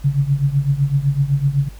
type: tone with tremolo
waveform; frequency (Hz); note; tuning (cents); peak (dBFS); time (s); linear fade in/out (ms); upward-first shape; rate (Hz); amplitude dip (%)
sine; 140; C#3; +18; -10; 0.04-1.69; 10; triangle; 7.9; 90
effects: added 50 Hz sine -34 dBFS peak until 1.79 s + pink hiss -47 dBFS RMS until 1.79 s